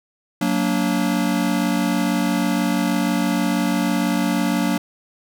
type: chord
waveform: square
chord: Gb augmented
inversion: none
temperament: just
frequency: 185 / 231.2 / 289.1 Hz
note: Gb3 / Bb3 / D4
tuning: 0 / -14 / -27 cents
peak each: -23 dBFS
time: 0.41-4.78 s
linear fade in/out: 5 ms
effects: none